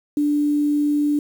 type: tone with quantisation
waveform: sine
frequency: 293.7 Hz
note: D4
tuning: in tune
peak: -16 dBFS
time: 0.17-1.19 s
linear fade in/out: 2 ms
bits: 7
effects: none